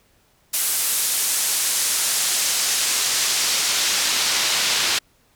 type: noise with band-pass filter sweep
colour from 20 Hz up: pink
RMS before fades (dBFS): -21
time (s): 0.53-4.99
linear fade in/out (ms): 10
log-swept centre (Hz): 11000 to 4100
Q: 0.84
effects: pink hiss -60 dBFS RMS until 5.35 s